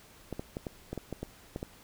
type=clicks; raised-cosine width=2 ms; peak=-22 dBFS; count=10; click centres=0.327 / 0.395 / 0.569 / 0.668 / 0.93 / 0.977 / 1.127 / 1.23 / 1.561 / 1.629 s; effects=pink hiss -56 dBFS RMS until 1.83 s